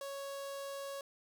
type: tone with notch filter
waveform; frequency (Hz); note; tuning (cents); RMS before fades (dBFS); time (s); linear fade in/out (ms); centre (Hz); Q
sawtooth; 554.4; C#5; 0; -43; 0.01-1.01; 2; 2100; 1.7
effects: none